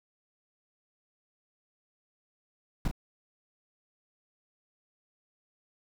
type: noise with echo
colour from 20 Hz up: brown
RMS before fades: -27 dBFS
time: 2.85-2.88 s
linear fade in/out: 2 ms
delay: 33 ms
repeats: 1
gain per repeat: -7 dB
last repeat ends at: 2.913 s
effects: none